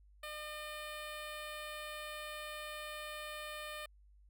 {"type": "tone with notch filter", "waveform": "10% pulse", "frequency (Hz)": 605, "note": "D#5", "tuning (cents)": -49, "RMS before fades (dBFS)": -45, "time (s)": [0.23, 3.86], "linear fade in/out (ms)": 5, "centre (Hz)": 6400, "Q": 1.6, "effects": ["added 50 Hz sine -60 dBFS peak until 4.29 s"]}